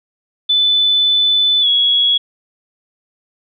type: tone with pitch glide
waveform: sine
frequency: 3502 to 3344 Hz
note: A7 to G#7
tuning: -9 to +11 cents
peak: -10 dBFS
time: 0.49-2.18 s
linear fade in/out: 10 ms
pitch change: -80 cents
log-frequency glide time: 1.61-1.67 s
effects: none